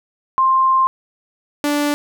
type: tone pair in turn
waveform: sine / sawtooth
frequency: 1053 / 292 Hz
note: C6 / D4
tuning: +11 / -10 cents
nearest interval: octave + minor seventh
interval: 2221 cents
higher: first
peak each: -11 / -12 dBFS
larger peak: first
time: 0.38-0.87 / 1.64-1.94 s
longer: first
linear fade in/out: 0 ms
effects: none